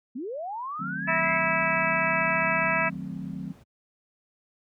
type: linear sweep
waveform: sine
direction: up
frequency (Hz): 220 to 2242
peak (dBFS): -31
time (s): 0.15-1.39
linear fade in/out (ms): 10
type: chord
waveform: sine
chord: D# diminished seventh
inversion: none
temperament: equal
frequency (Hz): 155.56 / 185 / 220 / 261.6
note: D#3 / F#3 / A3 / C4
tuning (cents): 0 / 0 / 0 / 0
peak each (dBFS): -38 / -35 / -40 / -39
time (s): 0.79-3.53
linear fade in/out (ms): 10
type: harmonic tone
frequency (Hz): 327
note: E4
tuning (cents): -14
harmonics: 2 / 3 / 4 / 5 / 6 / 7 / 8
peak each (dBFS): -30 / -30 / -30 / -30 / -30 / -30 / -30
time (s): 1.07-2.9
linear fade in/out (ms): 20
type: noise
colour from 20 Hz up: brown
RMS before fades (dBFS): -47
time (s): 1.1-3.64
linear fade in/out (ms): 20
effects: high-pass 80 Hz 12 dB/octave